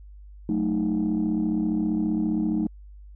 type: chord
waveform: sine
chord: D# diminished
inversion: first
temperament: equal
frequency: 185 / 220 / 311.1 Hz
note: F#3 / A3 / D#4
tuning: 0 / 0 / 0 cents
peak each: -27 / -24 / -24 dBFS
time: 0.49-2.67 s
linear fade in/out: 2 ms
effects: tanh soft clip ceiling -17 dBFS + added 50 Hz sine -42 dBFS peak until 3.15 s